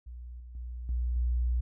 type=tone with level steps; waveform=sine; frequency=60.5 Hz; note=B1; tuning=35 cents flat; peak=-40 / -43 / -36 / -27 / -25 dBFS; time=0.06-1.61 s; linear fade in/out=10 ms; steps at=0.4 / 0.55 / 0.89 / 1.16 s; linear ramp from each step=2 ms; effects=none